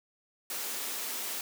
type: high-pass noise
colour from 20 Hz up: white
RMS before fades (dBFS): -36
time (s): 0.5-1.41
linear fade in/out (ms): 2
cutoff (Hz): 220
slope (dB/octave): 24
effects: none